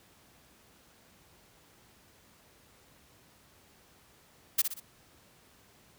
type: noise with echo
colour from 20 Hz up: blue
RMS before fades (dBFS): -24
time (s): 4.58-4.62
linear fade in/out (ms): 10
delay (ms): 61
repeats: 3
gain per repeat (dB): -7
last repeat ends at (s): 4.803
effects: pink hiss -61 dBFS RMS until 5.98 s + high-pass 60 Hz 12 dB/octave